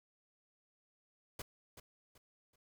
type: noise with echo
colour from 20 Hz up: pink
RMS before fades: -44 dBFS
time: 1.39-1.42 s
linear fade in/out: 5 ms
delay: 380 ms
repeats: 3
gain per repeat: -10 dB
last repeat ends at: 2.56 s
effects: none